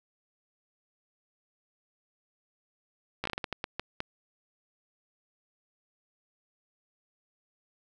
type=slowing click train; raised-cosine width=0.3 ms; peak=-16 dBFS; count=11; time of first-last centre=3.24-4.004 s; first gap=14 ms; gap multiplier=1.35; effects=none